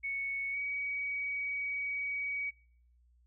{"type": "tone with pitch glide", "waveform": "sine", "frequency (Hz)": [2217, 2262], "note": ["C#7", "C#7"], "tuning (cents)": [0, 34], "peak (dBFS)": -33, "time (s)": [0.03, 2.51], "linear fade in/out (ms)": 20, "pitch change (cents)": 34, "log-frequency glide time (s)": [0.52, 0.57], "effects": ["noise-tail reverb RT60 0.6 s tail -24 dB re dry", "added 60 Hz sine -63 dBFS peak until 3.26 s"]}